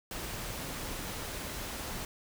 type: noise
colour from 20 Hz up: pink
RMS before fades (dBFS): -39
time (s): 0.11-2.05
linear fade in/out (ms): 2
effects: none